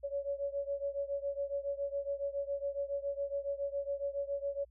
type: beating tone pair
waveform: sine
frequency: 559 / 566.2 Hz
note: C#5 / C#5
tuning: +14 / +37 cents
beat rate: 7.2 Hz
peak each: -36 / -38 dBFS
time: 0.03-4.65 s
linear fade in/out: 20 ms
effects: added 60 Hz sine -60 dBFS peak until 4.7 s